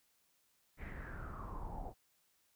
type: noise with low-pass filter sweep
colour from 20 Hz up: brown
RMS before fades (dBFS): -45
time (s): 0.77-1.94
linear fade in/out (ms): 50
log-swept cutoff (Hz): 2200 to 700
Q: 7.4
effects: white hiss -75 dBFS RMS until 2.55 s